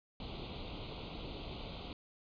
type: noise with comb filter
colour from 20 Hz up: pink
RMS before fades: -44 dBFS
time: 0.2-1.93 s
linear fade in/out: 2 ms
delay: 0.29 ms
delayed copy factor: +1
effects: resampled to 11025 Hz